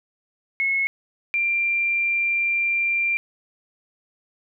sine tone pair in turn, 2182 / 2374 Hz, C#7 / D7, -28 / +18 cents, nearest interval minor second, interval 146 cents, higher second, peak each -19 dBFS, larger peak neither, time 0.6-0.87 / 1.34-3.17 s, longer second, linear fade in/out 0 ms, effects none

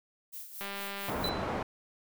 violet noise with tremolo, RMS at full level -42 dBFS, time 0.32-1.3 s, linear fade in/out 20 ms, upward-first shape sine, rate 4.4 Hz, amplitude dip 60%
click train, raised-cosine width 0.3 ms, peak -23 dBFS, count 98, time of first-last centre 0.61-1.097 s, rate 199 Hz
white low-pass noise, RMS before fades -34 dBFS, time 1.08-1.63 s, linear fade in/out 5 ms, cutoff 890 Hz, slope 12 dB/octave
sine tone with exponential decay, 4005 Hz, B7, 23 cents sharp, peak -29 dBFS, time 1.24-1.51 s, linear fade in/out 2 ms, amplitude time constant 58 ms
effects none

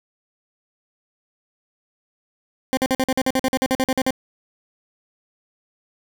20% pulse tone bursts, 261.6 Hz, C4, in tune, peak -12 dBFS, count 16, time 2.73-4.107 s, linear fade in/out 0 ms, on 42 ms, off 47 ms, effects none

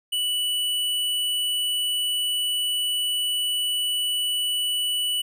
square tone, 2960 Hz, F#7, in tune, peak -23 dBFS, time 0.12-5.22 s, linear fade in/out 10 ms, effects none

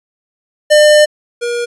square tone pair in turn, 601 / 477 Hz, D5 / A#4, +40 / +40 cents, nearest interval major third, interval 400 cents, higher first, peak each -5 / -16 dBFS, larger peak first, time 0.7-1.06 / 1.41-1.66 s, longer first, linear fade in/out 20 ms, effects resampled to 24000 Hz

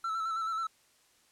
triangle tone with vibrato, 1325 Hz, E6, 9 cents sharp, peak -29 dBFS, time 0.04-0.67 s, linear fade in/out 5 ms, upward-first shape square, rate 9.3 Hz, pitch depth 29 cents each way, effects white hiss -66 dBFS RMS until 1.31 s + low-pass 10000 Hz 12 dB/octave

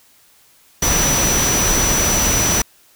sine tone in noise, 5920 Hz, F#8, in tune, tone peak -17 dBFS, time 0.82-2.62 s, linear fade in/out 5 ms, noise pink, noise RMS -18 dBFS, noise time 0.82-2.62 s, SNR -2 dB, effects white hiss -52 dBFS RMS until 2.95 s

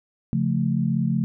sine chord, Db augmented, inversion none, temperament equal, 138.59 / 174.61 / 220 Hz, Db3 / F3 / A3, 0 / 0 / 0 cents, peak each -24 dBFS, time 0.33-1.24 s, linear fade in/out 0 ms, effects none

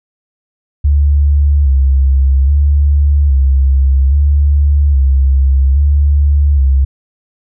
sine tone with vibrato, 69.6 Hz, C#2, 8 cents sharp, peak -6 dBFS, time 0.84-6.85 s, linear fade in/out 10 ms, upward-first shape square, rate 0.61 Hz, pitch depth 58 cents each way, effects none

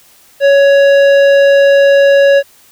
sine tone with tanh clipping, 558 Hz, C#5, 11 cents sharp, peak -6 dBFS, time 0.4-2.43 s, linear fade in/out 50 ms, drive 13 dB, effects white hiss -45 dBFS RMS until 2.71 s

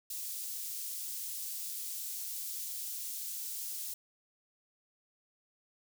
white high-pass noise, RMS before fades -40 dBFS, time 0.1-3.94 s, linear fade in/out 5 ms, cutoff 5500 Hz, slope 12 dB/octave, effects none

